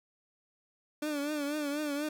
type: tone with vibrato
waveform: 30% pulse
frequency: 293.7 Hz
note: D4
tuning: in tune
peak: -29 dBFS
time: 1.02-2.09 s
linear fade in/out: 5 ms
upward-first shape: triangle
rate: 4.1 Hz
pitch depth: 85 cents each way
effects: none